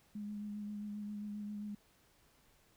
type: tone with vibrato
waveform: sine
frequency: 207.7 Hz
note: G#3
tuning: in tune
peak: -40 dBFS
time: 0.15-1.75 s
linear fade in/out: 5 ms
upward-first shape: sine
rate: 7.5 Hz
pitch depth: 20 cents each way
effects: pink hiss -69 dBFS RMS until 2.76 s